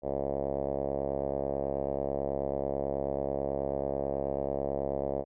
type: tone with low-pass filter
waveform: 5% pulse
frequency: 69.2 Hz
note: C#2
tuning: 2 cents flat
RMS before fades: -32 dBFS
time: 0.02-5.25 s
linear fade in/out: 50 ms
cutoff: 590 Hz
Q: 3.5
effects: none